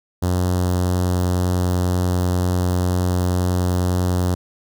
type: tone with notch filter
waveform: sawtooth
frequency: 90.2 Hz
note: F#2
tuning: 44 cents flat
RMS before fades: -19 dBFS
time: 0.22-4.35 s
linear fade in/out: 10 ms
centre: 2300 Hz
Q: 0.71
effects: none